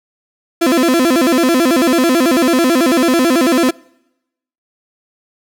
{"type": "tone with vibrato", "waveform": "35% pulse", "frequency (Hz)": 293.7, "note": "D4", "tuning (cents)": 0, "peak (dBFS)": -8, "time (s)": [0.61, 3.71], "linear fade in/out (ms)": 10, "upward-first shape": "square", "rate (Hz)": 9.1, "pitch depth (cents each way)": 240, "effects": ["noise-tail reverb RT60 0.9 s tail -26 dB re dry"]}